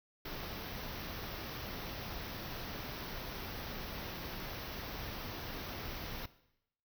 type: band-stop noise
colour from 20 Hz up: pink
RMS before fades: -43 dBFS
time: 0.25-6.26 s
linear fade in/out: 5 ms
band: 5900 to 12000 Hz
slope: 96 dB/octave
effects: noise-tail reverb RT60 0.8 s tail -17 dB re dry